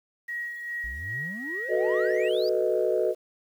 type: tone with tremolo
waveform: sine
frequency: 1900 Hz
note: A#6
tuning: 33 cents sharp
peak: -29 dBFS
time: 0.28-2.29 s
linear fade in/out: 10 ms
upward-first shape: sine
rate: 2.5 Hz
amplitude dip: 50%
type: exponential sweep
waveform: triangle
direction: up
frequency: 51.91 to 4963 Hz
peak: -34 dBFS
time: 0.84-2.49 s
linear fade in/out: 0 ms
type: chord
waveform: sine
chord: B dominant seventh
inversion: second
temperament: equal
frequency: 370 / 440 / 493.9 / 622.3 Hz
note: F#4 / A4 / B4 / D#5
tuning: 0 / 0 / 0 / 0 cents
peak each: -27 dBFS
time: 1.68-3.15 s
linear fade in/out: 50 ms
effects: tanh soft clip ceiling -12 dBFS + 9-bit